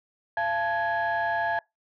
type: tone cluster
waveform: sine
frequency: 684 / 872 / 1667 Hz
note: F5 / A5 / G#6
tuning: -36 / -16 / +6 cents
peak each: -27 dBFS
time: 0.37-1.59 s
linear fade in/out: 2 ms
effects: noise-tail reverb RT60 0.2 s tail -25 dB re dry + tanh soft clip ceiling -19 dBFS